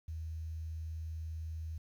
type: tone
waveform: sine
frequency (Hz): 80.1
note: E2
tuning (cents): -49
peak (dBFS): -38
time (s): 0.08-1.78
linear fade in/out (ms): 5
effects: 11-bit